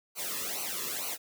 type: noise with flanger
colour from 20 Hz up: white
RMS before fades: -35 dBFS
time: 0.15-1.18 s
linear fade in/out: 50 ms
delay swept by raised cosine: 0.57 to 1.35 ms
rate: 2.2 Hz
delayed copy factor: -1
effects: none